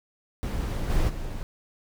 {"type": "noise with level steps", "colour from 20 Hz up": "brown", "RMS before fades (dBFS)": [-28, -23, -33], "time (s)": [0.43, 1.43], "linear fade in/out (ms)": 0, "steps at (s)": [0.89, 1.08], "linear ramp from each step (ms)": 20, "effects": []}